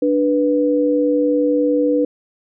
sine tone pair together, 294.5 / 491.5 Hz, D4 / B4, +5 / -8 cents, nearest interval major sixth, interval 887 cents, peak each -16 dBFS, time 0.02-2.05 s, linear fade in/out 5 ms, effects none

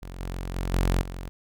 sawtooth tone with level steps, 44.96 Hz, F#1, 49 cents flat, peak -33 / -27 / -23 / -17 / -30 dBFS, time 0.02-1.29 s, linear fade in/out 0 ms, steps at 0.19 / 0.56 / 0.73 / 1.01 s, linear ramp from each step 5 ms, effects none

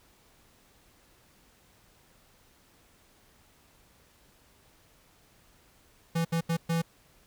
square tone bursts at uneven times, 166.1 Hz, E3, 13 cents sharp, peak -26 dBFS, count 4, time 6.15-6.25 / 6.32-6.41 / 6.49-6.57 / 6.69-6.82 s, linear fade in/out 10 ms, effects pink hiss -62 dBFS RMS until 7.26 s

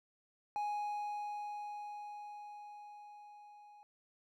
triangle tone with level ramp, 830.6 Hz, G#5, in tune, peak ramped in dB -32 to -54 dBFS, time 0.56-3.83 s, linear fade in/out 0 ms, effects none

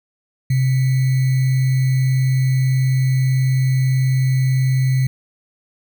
sine tone with sample-and-hold, 130.81 Hz, C3, in tune, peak -13 dBFS, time 0.5-5.07 s, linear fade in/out 5 ms, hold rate 2100 Hz, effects none

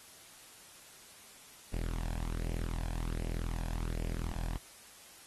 sawtooth tone with flanger, 41.2 Hz, E1, in tune, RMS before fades -36 dBFS, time 1.73-4.58 s, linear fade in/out 10 ms, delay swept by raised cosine 0.38 to 1.22 ms, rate 1.3 Hz, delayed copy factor +0.55, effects white hiss -55 dBFS RMS until 5.26 s + AAC 32 kbps

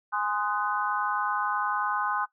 sine chord, Ab dominant seventh, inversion none, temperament just, 830.6 / 1038.3 / 1245.9 / 1495.1 Hz, Ab5 / C6 / Eb6 / Gb6, 0 / -14 / +2 / +18 cents, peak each -31 dBFS, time 0.12-2.26 s, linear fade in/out 20 ms, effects noise-tail reverb RT60 0.1 s tail -17 dB re dry

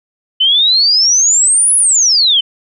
sine exponential two-way sweep, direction up then down, 2993 to 10548 to 2993 Hz, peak -7 dBFS, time 0.4-2.41 s, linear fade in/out 10 ms, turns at 1.76 s, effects none

